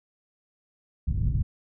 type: low-pass noise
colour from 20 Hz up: white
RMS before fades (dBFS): -25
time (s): 1.07-1.43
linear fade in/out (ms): 10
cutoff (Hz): 130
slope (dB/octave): 24
effects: none